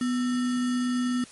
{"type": "tone with sample-and-hold", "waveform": "sine", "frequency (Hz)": 247.6, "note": "B3", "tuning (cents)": 5, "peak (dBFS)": -23, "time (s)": [0.01, 1.24], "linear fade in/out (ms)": 2, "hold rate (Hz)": 1575, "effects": ["white hiss -49 dBFS RMS until 1.31 s", "MP3 48 kbps"]}